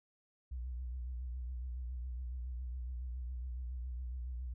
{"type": "tone with vibrato", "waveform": "sine", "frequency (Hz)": 62, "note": "B1", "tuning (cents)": 7, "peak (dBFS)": -37, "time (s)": [0.51, 4.54], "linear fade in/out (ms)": 10, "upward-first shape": "triangle", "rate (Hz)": 7.2, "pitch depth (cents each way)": 92, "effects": ["tanh soft clip ceiling -35 dBFS"]}